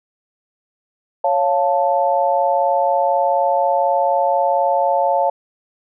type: chord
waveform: sine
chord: Db augmented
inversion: none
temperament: equal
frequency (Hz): 554.4 / 698.5 / 880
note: Db5 / F5 / A5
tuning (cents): 0 / 0 / 0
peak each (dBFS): -18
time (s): 1.24-5.3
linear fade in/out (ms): 5
effects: none